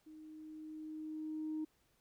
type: tone with level ramp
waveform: sine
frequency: 310.9 Hz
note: D#4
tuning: 1 cent flat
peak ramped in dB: -52 to -35 dBFS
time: 0.06-1.65 s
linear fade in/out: 10 ms
effects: tanh soft clip ceiling -33 dBFS + pink hiss -75 dBFS RMS until 2 s